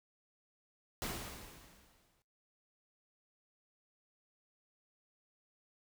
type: noise with exponential decay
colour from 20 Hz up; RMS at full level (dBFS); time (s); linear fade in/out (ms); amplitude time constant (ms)
pink; -38; 1.02-2.22; 0; 260
effects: noise-tail reverb RT60 0.2 s tail -18 dB re dry